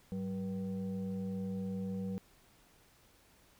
sine tone with frequency modulation, 189.7 Hz, F#3, 43 cents sharp, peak -35 dBFS, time 0.12-2.18 s, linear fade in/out 0 ms, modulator 292 Hz, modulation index 0.62, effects pink hiss -65 dBFS RMS until 3.59 s

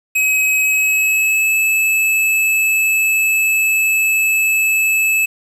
square tone with pitch glide, 2546 to 2607 Hz, D#7 to E7, +39 to -20 cents, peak -13 dBFS, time 0.15-5.26 s, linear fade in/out 10 ms, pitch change +41 cents, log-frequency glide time 0.62-1.56 s, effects 7-bit

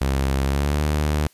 sawtooth tone with pitch glide, 67.6 to 75.01 Hz, C#2 to D2, -43 to +37 cents, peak -15 dBFS, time 0.01-1.27 s, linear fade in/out 0 ms, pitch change +180 cents, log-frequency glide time 0.44-0.82 s, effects white hiss -57 dBFS RMS until 1.33 s + resampled to 32000 Hz

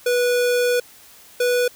square tone pair in turn, 489.4 / 491.1 Hz, B4 / B4, -16 / -10 cents, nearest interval unison, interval 6 cents, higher second, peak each -17 dBFS, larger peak neither, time 0.06-0.8 / 1.4-1.68 s, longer first, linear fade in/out 5 ms, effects white hiss -47 dBFS RMS until 1.75 s

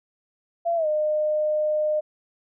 sine tone with pitch glide, 680 to 609.3 Hz, F5 to D#5, -46 to -36 cents, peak -20 dBFS, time 0.65-2.01 s, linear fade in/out 20 ms, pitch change -190 cents, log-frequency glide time 0.76-0.87 s, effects none

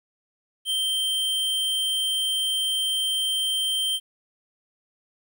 square tone, 3136 Hz, G7, in tune, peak -23 dBFS, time 0.65-4 s, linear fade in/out 50 ms, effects 10-bit

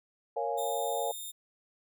sine chord, Bb minor seventh, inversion none, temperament equal, 466.2 / 554.4 / 698.5 / 830.6 Hz, Bb4 / Db5 / F5 / Ab5, 0 / 0 / 0 / 0 cents, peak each -35 dBFS, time 0.36-1.12 s, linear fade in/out 10 ms
5% pulse tone, 3639 Hz, A#7, 42 cents flat, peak -31 dBFS, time 0.57-1.32 s, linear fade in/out 20 ms
effects none

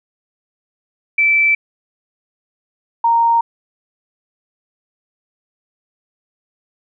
sine tone pair in turn, 2324 / 928.2 Hz, D7 / A#5, -19 / -8 cents, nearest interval octave + major third, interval 1589 cents, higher first, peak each -10 dBFS, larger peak neither, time 1.18-1.55 / 3.04-3.41 s, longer neither, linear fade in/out 5 ms, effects none

